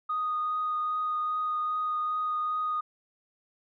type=tone with vibrato; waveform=sine; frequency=1239 Hz; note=D#6; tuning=8 cents flat; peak=-26 dBFS; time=0.09-2.81 s; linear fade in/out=10 ms; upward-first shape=triangle; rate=2.5 Hz; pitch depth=11 cents each way; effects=tanh soft clip ceiling -22 dBFS